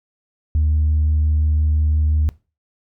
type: tone with vibrato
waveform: sine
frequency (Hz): 76.5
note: D#2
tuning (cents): -29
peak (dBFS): -12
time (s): 0.55-2.29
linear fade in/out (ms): 0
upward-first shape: sine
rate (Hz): 5.8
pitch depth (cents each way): 8
effects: noise-tail reverb RT60 0.3 s tail -21 dB re dry + tanh soft clip ceiling -11 dBFS